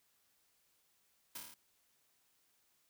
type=noise with echo; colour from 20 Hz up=white; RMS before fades=-45 dBFS; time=1.35-1.38 s; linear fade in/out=5 ms; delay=27 ms; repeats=6; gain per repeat=-2 dB; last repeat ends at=1.542 s; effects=white hiss -75 dBFS RMS until 2.89 s